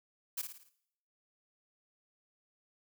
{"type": "noise with echo", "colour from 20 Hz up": "blue", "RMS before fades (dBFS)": -36, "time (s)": [0.37, 0.42], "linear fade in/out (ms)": 10, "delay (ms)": 55, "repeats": 5, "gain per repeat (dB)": -6, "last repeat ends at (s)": 0.695, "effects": ["noise-tail reverb RT60 0.7 s tail -17 dB re dry"]}